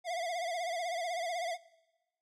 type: tone with vibrato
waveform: square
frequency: 690 Hz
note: F5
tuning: 21 cents flat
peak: -34 dBFS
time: 0.04-1.58 s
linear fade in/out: 50 ms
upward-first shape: sine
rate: 16 Hz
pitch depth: 93 cents each way
effects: noise-tail reverb RT60 1.0 s tail -20 dB re dry + low-pass 8000 Hz 12 dB/octave